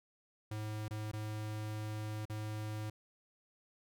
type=tone with dropouts; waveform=square; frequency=107.3 Hz; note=A2; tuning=43 cents flat; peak=-39 dBFS; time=0.51-2.9 s; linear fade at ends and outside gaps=5 ms; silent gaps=0.882-0.908 / 1.116-1.133 / 2.254-2.297 s; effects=none